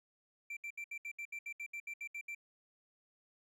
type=tone bursts; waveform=triangle; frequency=2349 Hz; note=D7; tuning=in tune; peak=-39 dBFS; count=14; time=0.5-2.349 s; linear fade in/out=5 ms; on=68 ms; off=69 ms; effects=none